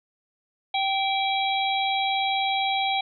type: harmonic tone with a mistuned harmonic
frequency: 777 Hz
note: G5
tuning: 16 cents flat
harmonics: 1 / 3 / 4 / 5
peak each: -24 / -29 / -30 / -31 dBFS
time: 0.74-3.01 s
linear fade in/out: 5 ms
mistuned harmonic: 4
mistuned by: +99 cents
effects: none